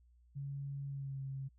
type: tone with pitch glide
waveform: sine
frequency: 139.7 to 135.41 Hz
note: C#3 to C#3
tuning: +14 to -40 cents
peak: -39 dBFS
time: 0.35-1.49 s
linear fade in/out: 20 ms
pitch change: -54 cents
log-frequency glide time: 0.88-1.2 s
effects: added 60 Hz sine -63 dBFS peak until 1.58 s